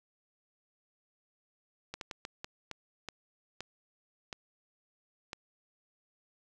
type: slowing click train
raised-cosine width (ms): 0.2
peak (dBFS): -22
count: 10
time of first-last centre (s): 1.94-5.331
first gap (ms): 72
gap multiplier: 1.39
effects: none